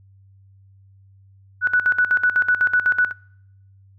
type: tone with tremolo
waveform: sine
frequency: 1480 Hz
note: F#6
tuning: in tune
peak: -13 dBFS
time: 1.61-3.13 s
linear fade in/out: 50 ms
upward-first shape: square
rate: 8 Hz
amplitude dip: 80%
effects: noise-tail reverb RT60 0.8 s tail -26 dB re dry + added 97 Hz sine -48 dBFS peak until 3.98 s